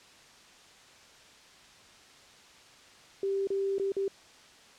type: tone with dropouts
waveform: sine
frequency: 392 Hz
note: G4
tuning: in tune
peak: -27 dBFS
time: 3.23-4.08 s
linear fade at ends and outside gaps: 2 ms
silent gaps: 3.472-3.503 / 3.783-3.797 / 3.92-3.966 s
effects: white hiss -55 dBFS RMS until 4.78 s + low-pass 6000 Hz 12 dB/octave